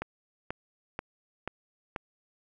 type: click train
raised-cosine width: 0.5 ms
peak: -18 dBFS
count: 5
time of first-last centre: 0.02-1.962 s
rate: 2.06 Hz
effects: none